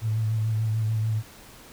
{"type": "tone with vibrato", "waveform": "sine", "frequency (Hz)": 110, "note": "A2", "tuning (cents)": 0, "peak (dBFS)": -22, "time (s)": [0.01, 1.23], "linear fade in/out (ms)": 50, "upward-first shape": "sine", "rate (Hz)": 6.8, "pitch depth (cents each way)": 31, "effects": ["pink hiss -48 dBFS RMS until 1.72 s"]}